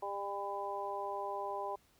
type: harmonic tone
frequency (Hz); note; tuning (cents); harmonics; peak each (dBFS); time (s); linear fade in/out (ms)
200; G3; +35; 2 / 3 / 4 / 5; -43 / -43 / -41 / -41; 0.02-1.76; 10
effects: pink hiss -69 dBFS RMS until 1.99 s